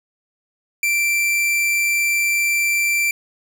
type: tone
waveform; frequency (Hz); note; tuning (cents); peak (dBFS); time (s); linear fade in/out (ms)
45% pulse; 2349; D7; 0; -16; 0.83-3.11; 2
effects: none